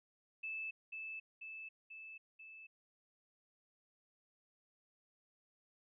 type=tone with echo; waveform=sine; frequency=2625 Hz; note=E7; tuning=8 cents flat; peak=-40 dBFS; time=0.43-0.71 s; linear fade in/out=10 ms; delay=490 ms; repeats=4; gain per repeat=-3 dB; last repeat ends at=2.67 s; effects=none